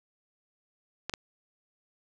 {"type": "clicks", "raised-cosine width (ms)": 0.2, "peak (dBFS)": -15, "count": 2, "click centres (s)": [1.096, 1.138], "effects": []}